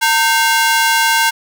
sawtooth ring-modulated tone, 1232 Hz, D#6, 17 cents flat, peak -4 dBFS, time 0.01-1.31 s, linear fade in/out 20 ms, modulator 323 Hz, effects none

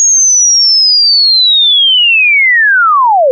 sine linear sweep, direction down, 6645 to 493.9 Hz, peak -4 dBFS, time 0-3.31 s, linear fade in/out 0 ms, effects none

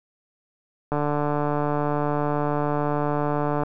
click train, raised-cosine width 1 ms, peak -11 dBFS, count 400, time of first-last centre 0.92-3.634 s, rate 147 Hz, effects none

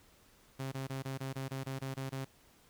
sawtooth tone bursts, 134 Hz, C3, 42 cents sharp, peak -33 dBFS, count 11, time 0.59-2.25 s, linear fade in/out 10 ms, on 130 ms, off 23 ms, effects pink hiss -64 dBFS RMS until 2.69 s

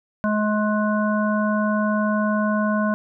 harmonic tone, 211.6 Hz, G#3, 33 cents sharp, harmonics 1 / 3 / 5 / 7, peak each -20 / -25 / -27 / -28 dBFS, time 0.24-2.94 s, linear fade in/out 0 ms, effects none

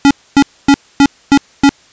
square tone bursts, 280 Hz, C#4, 18 cents sharp, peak -4 dBFS, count 6, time 0.05-1.692 s, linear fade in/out 0 ms, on 57 ms, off 260 ms, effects white hiss -46 dBFS RMS until 1.92 s + resampled to 16000 Hz

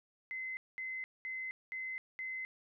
sine tone bursts, 2052 Hz, C7, 34 cents flat, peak -38 dBFS, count 5, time 0.31-2.45 s, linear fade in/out 0 ms, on 260 ms, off 210 ms, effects none

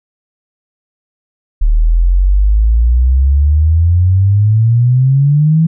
sine exponential sweep, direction up, 36.99 to 164.81 Hz, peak -6 dBFS, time 1.61-5.67 s, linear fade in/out 10 ms, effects none

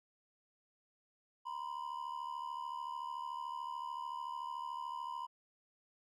triangle ring-modulated tone, 987.8 Hz, B5, in tune, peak -35 dBFS, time 1.45-5.27 s, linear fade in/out 20 ms, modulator 36.8 Hz, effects none

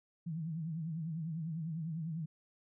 sine tone with vibrato, 161.8 Hz, E3, 32 cents flat, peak -36 dBFS, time 0.26-2.26 s, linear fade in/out 10 ms, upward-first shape triangle, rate 10 Hz, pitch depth 130 cents each way, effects none

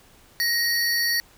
square tone pair together, 1887 / 4491 Hz, A#6 / C#8, +21 / +22 cents, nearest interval octave + minor third, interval 1501 cents, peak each -24 dBFS, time 0.4-1.2 s, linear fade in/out 0 ms, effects pink hiss -54 dBFS RMS until 1.37 s

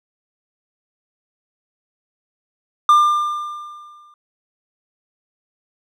triangle tone with exponential decay, 1197 Hz, D6, 33 cents sharp, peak -5 dBFS, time 2.89-4.14 s, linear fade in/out 2 ms, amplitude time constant 270 ms, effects none

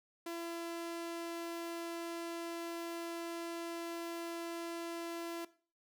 sawtooth tone, 337.4 Hz, E4, 40 cents sharp, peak -36 dBFS, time 0.26-5.45 s, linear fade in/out 5 ms, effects noise-tail reverb RT60 0.4 s tail -17 dB re dry

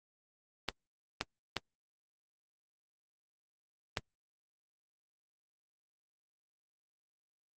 clicks, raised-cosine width 0.2 ms, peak -14 dBFS, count 4, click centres 0.687 / 1.211 / 1.567 / 3.972 s, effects Opus 24 kbps

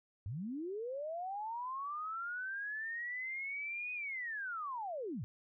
sine linear two-way sweep, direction up then down, 86.8 to 2500 to 86.8 Hz, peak -38 dBFS, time 0.26-5.24 s, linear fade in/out 0 ms, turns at 3.93 s, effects none

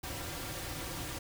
pink noise with comb filter, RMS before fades -40 dBFS, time 0.03-1.19 s, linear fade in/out 10 ms, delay 4.7 ms, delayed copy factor -0.7, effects none

